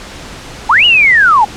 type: linear two-way sweep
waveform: sine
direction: up then down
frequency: 791 to 2960 to 791 Hz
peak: -4 dBFS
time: 0.69-1.45 s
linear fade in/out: 10 ms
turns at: 0.85 s
effects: pink hiss -29 dBFS RMS until 1.56 s + low-pass 7000 Hz 12 dB/octave